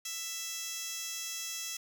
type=tone with high-pass filter; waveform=15% pulse; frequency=662 Hz; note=E5; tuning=7 cents sharp; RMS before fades=-39 dBFS; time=0.05-1.77 s; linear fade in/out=5 ms; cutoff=4500 Hz; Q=1.9; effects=none